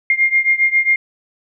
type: beating tone pair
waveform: sine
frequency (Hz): 2117 / 2124.4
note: C7 / C7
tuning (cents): +20 / +26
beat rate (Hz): 7.4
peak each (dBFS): -14 / -16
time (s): 0.1-0.96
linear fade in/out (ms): 2
effects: none